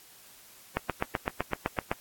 click train, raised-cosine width 0.5 ms, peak -11 dBFS, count 10, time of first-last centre 0.77-1.915 s, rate 7.86 Hz, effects white hiss -54 dBFS RMS until 2 s + AAC 64 kbps

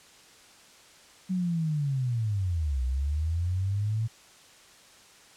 sine linear two-way sweep, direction down then up, 188.8 to 61.74 to 114 Hz, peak -25 dBFS, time 1.29-4.08 s, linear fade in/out 20 ms, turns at 2.83 s, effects white hiss -54 dBFS RMS until 5.36 s + low-pass 8000 Hz 12 dB/octave

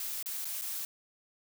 blue noise with dropouts, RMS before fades -37 dBFS, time 0-0.85 s, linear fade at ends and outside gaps 1 ms, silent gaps 0.227-0.259 / 0.446-0.453 / 0.613-0.619 s, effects none

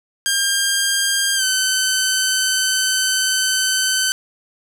10% pulse tone with pitch glide, 1604 to 1527.1 Hz, G6 to G6, +39 to -46 cents, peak -7 dBFS, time 0.26-4.12 s, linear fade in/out 0 ms, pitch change -85 cents, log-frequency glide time 1.35-1.44 s, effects 7-bit

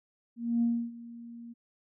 sine tone with ADSR envelope, 234.5 Hz, A#3, 11 cents sharp, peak -22 dBFS, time 0.36-1.54 s, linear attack 260 ms, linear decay 290 ms, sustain -20 dB, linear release 21 ms, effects tanh soft clip ceiling -18 dBFS

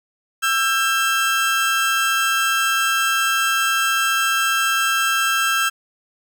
30% pulse tone pair together, 1332.5 / 1598 Hz, E6 / G6, +18 / +33 cents, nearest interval minor third, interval 315 cents, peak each -17 dBFS, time 0.42-5.7 s, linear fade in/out 20 ms, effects none

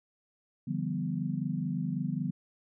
sine chord, G dominant seventh, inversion second, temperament equal with one note detuned, 146.83 / 170.72 / 196 / 246.9 Hz, D3 / F3 / G3 / B3, 0 / -39 / 0 / 0 cents, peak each -35 / -34 / -36 / -36 dBFS, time 0.67-2.31 s, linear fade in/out 10 ms, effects none

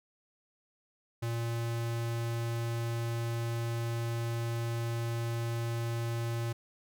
square tone, 116.5 Hz, A#2, 1 cent flat, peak -32 dBFS, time 1.22-6.53 s, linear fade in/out 10 ms, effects none

